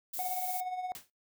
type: noise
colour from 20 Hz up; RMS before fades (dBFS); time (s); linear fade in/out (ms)
violet; -38; 0.13-0.61; 10
type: tone with tremolo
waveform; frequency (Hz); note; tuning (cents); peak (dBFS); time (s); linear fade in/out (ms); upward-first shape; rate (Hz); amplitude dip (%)
triangle; 735; F#5; -12; -29; 0.19-0.92; 0; triangle; 17; 60
type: noise with exponential decay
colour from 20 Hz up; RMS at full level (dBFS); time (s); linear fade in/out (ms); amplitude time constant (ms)
white; -40; 0.95-1.1; 1; 32
effects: noise-tail reverb RT60 0.2 s tail -24 dB re dry